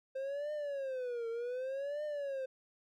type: tone with vibrato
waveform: triangle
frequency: 525 Hz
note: C5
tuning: 6 cents sharp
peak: -34 dBFS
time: 0.15-2.46 s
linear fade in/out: 10 ms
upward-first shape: triangle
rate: 0.66 Hz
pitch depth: 250 cents each way
effects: none

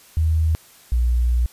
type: tone pair in turn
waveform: sine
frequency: 79.7 / 60.16 Hz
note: D#2 / B1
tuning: +42 / -45 cents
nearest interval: perfect fourth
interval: 487 cents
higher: first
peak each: -15 dBFS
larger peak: neither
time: 0.17-0.55 / 0.92-1.46 s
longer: second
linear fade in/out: 0 ms
effects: white hiss -49 dBFS RMS until 1.52 s + resampled to 32000 Hz

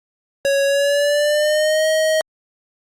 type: tone with pitch glide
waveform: square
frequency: 555 to 630.2 Hz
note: C#5 to D#5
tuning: +2 to +22 cents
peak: -15 dBFS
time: 0.45-2.21 s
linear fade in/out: 0 ms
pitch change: +220 cents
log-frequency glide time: 0.65-1.87 s
effects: low-pass 11000 Hz 12 dB/octave + Opus 48 kbps

